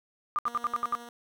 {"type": "tone bursts", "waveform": "sine", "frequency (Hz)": 1199, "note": "D6", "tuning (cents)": 36, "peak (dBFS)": -24, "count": 7, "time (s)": [0.36, 0.951], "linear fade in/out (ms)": 0, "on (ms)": 27, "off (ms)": 67}
{"type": "tone with tremolo", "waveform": "10% pulse", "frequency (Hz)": 237.6, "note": "A#3", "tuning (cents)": 33, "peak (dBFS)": -34, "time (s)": [0.46, 1.09], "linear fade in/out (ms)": 2, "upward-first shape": "triangle", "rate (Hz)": 13, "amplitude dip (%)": 25}
{"effects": []}